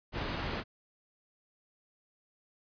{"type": "low-pass noise", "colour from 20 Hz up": "pink", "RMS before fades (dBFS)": -36, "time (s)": [0.12, 0.64], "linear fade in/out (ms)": 50, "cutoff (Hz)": 3800, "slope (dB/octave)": 12, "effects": ["resampled to 11025 Hz"]}